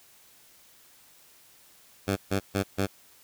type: tone bursts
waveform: 10% pulse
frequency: 98 Hz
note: G2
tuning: in tune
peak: -16 dBFS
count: 4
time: 2.07-2.87 s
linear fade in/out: 20 ms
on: 95 ms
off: 140 ms
effects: white hiss -57 dBFS RMS until 3.23 s